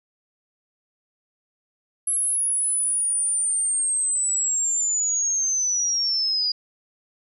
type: linear sweep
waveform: sine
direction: down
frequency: 10910 to 4850 Hz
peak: -20 dBFS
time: 2.07-6.52 s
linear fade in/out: 5 ms
effects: none